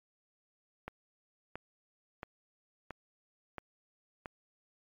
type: click train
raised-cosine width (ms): 0.5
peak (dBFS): -25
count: 6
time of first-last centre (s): 0.88-4.258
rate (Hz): 1.48
effects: MP3 64 kbps